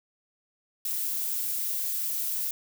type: noise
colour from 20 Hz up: violet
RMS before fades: -30 dBFS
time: 0.85-2.51 s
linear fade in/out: 2 ms
effects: none